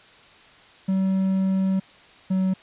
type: tone pair in turn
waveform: triangle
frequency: 190.8 / 188.28 Hz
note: G3 / F#3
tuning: -47 / +30 cents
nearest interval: unison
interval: 23 cents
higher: first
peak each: -17 / -17 dBFS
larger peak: neither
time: 0.88-1.8 / 2.3-2.54 s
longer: first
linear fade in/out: 10 ms
effects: white hiss -50 dBFS RMS until 2.62 s + resampled to 8000 Hz